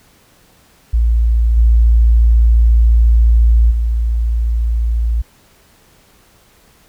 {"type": "tone with level steps", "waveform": "sine", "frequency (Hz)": 57.1, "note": "A#1", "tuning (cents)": -35, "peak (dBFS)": [-9, -6, -12], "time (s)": [0.93, 5.22], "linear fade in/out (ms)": 10, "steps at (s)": [1.56, 3.7], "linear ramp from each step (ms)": 20, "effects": ["pink hiss -50 dBFS RMS until 6.88 s"]}